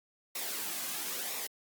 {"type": "noise with flanger", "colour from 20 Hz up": "white", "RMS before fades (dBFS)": -37, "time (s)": [0.35, 1.47], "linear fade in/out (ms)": 5, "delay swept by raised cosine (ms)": [0.64, 2.24], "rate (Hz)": 1, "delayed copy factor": -0.5, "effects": ["high-pass 200 Hz 12 dB/octave", "Opus 48 kbps"]}